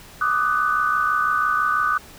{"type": "tone cluster", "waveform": "sine", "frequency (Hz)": [1178, 1244, 1493], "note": ["D6", "D#6", "F#6"], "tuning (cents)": [5, -1, 15], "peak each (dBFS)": -22, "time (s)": [0.21, 1.98], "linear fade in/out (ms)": 5, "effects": ["pink hiss -44 dBFS RMS until 2.18 s"]}